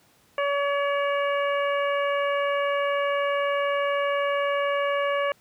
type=harmonic tone; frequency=567 Hz; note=C#5; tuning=39 cents sharp; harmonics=1 / 2 / 3 / 4 / 5; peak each=-24 / -28 / -32 / -34 / -37 dBFS; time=0.38-5.32 s; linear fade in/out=2 ms; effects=pink hiss -60 dBFS RMS until 5.4 s + high-pass 100 Hz 12 dB/octave